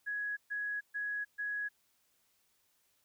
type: tone bursts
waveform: sine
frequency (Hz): 1671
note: G#6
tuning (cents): +10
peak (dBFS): -34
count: 4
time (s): 0.06-1.69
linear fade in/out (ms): 20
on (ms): 310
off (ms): 130
effects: white hiss -74 dBFS RMS until 3.04 s